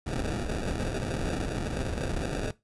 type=noise with sample-and-hold; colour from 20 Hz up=pink; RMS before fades=-31 dBFS; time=0.06-2.51 s; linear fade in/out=5 ms; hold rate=1050 Hz; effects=noise-tail reverb RT60 0.2 s tail -18 dB re dry + resampled to 24000 Hz